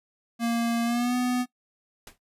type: tone with pitch glide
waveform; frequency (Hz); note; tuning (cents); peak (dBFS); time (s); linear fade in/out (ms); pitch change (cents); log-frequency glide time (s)
square; 233.1 to 248.4; A#3 to B3; 0 to +10; -24; 0.39-1.46; 50; +110; 0.84-1.15
type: noise with exponential decay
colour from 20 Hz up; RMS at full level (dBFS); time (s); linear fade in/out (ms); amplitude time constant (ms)
pink; -39; 2.07-2.18; 2; 23
effects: noise-tail reverb RT60 0.1 s tail -18 dB re dry + resampled to 32000 Hz